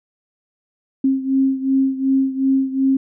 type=beating tone pair; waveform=sine; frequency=266.9 / 269.6 Hz; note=C4 / C#4; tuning=+35 / -48 cents; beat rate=2.7 Hz; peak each=-16 / -20 dBFS; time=1.04-2.97 s; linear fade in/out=5 ms; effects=none